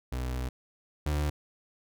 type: tone pair in turn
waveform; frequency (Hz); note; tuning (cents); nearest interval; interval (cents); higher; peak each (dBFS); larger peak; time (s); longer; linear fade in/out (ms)
35% pulse; 62.8 / 74.29; B1 / D2; +30 / +20; minor third; 290; second; -29 / -25; second; 0.12-0.49 / 1.06-1.3; first; 5
effects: none